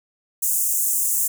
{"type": "high-pass noise", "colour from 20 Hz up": "pink", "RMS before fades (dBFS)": -21, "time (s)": [0.42, 1.28], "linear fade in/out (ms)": 10, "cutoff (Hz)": 6900, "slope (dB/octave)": 48, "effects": []}